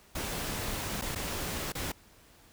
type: noise with dropouts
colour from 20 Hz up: pink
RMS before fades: -35 dBFS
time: 0.15-1.92 s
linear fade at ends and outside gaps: 5 ms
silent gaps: 1.014-1.02 / 1.15-1.157 / 1.722-1.751 s
effects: pink hiss -59 dBFS RMS until 2.52 s